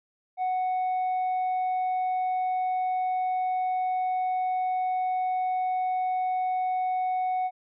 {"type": "tone with tanh clipping", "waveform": "sine", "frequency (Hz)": 740, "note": "F#5", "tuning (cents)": 0, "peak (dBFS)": -25, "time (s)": [0.37, 7.51], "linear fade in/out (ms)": 50, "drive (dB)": 2, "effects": []}